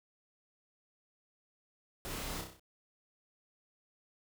pink noise with echo, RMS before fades -42 dBFS, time 2.05-2.41 s, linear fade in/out 0 ms, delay 31 ms, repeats 6, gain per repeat -4 dB, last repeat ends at 2.596 s, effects none

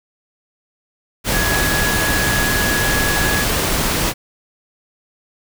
sine tone in noise, 1677 Hz, G#6, 16 cents sharp, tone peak -20 dBFS, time 1.31-3.46 s, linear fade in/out 50 ms, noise pink, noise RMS -18 dBFS, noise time 1.24-4.14 s, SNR -5 dB, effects none

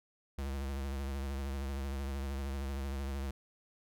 square tone with vibrato, 68.5 Hz, C#2, 20 cents flat, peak -36 dBFS, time 0.38-3.31 s, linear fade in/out 5 ms, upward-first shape sine, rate 13 Hz, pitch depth 57 cents each way, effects none

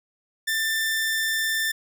sawtooth tone, 1781 Hz, A6, 21 cents sharp, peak -19 dBFS, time 0.47-1.72 s, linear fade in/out 10 ms, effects none

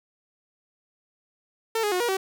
sawtooth tone with pitch steps, 450.3 / 415.7 / 362.6 / 477.6 / 382.3 Hz, A4 / G#4 / F#4 / A#4 / G4, +40 / +2 / -35 / +42 / -43 cents, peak -19 dBFS, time 1.75-2.17 s, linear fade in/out 5 ms, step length 84 ms, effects none

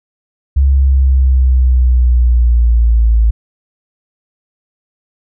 sine linear sweep, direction down, 68.8 to 55 Hz, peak -6 dBFS, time 0.56-3.31 s, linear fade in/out 10 ms, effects none

